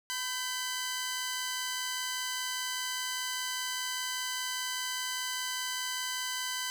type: tone pair together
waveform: 10% pulse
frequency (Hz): 1002 / 1545.5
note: B5 / G6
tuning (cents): +25 / -25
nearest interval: minor sixth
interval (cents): 750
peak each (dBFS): -27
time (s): 0.1-6.7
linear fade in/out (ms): 0
effects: 10-bit